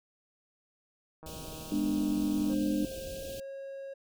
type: click train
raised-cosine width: 1 ms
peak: -35 dBFS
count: 207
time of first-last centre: 1.23-2.534 s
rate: 158 Hz
type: band-stop noise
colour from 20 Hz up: pink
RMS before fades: -44 dBFS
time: 1.26-3.4 s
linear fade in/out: 2 ms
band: 710 to 2500 Hz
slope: 96 dB/octave
type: chord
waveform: sine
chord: G# diminished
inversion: none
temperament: just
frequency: 207.7 / 249.2 / 299 Hz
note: G#3 / B3 / D4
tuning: 0 / +16 / +31 cents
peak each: -32 / -35 / -29 dBFS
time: 1.72-2.85 s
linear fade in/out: 2 ms
type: tone with pitch glide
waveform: triangle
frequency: 530 to 545.8 Hz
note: C5 to C#5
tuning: +22 to -27 cents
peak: -37 dBFS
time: 2.49-3.94 s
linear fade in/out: 10 ms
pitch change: +51 cents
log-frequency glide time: 2.95-3.47 s
effects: none